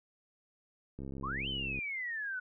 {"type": "click train", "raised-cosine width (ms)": 3, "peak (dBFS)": -30, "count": 55, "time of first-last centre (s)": [0.99, 1.789], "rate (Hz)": 67.6}
{"type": "exponential two-way sweep", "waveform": "sine", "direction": "up then down", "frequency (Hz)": [1000, 3136, 1463], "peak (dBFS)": -35, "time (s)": [1.23, 2.4], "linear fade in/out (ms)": 10, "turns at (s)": 1.48}
{"effects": []}